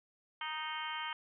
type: harmonic tone with a mistuned harmonic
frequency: 311.1 Hz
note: D#4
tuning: in tune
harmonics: 3 / 4 / 5 / 6 / 7 / 8 / 9 / 10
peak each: -42 / -44 / -46 / -48 / -45 / -53 / -50 / -44 dBFS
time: 0.41-1.13 s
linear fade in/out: 2 ms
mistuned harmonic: 6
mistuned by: -16 cents
effects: none